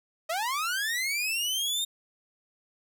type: linear sweep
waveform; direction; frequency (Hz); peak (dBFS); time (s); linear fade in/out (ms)
sawtooth; up; 615 to 3700; -24; 0.29-1.85; 10
effects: none